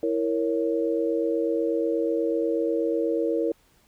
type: chord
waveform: sine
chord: A# diminished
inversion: second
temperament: equal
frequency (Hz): 329.6 / 466.2 / 554.4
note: E4 / A#4 / C#5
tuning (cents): 0 / 0 / 0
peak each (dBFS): -26 / -25 / -29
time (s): 0.03-3.52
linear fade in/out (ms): 2
effects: pink hiss -62 dBFS RMS until 3.87 s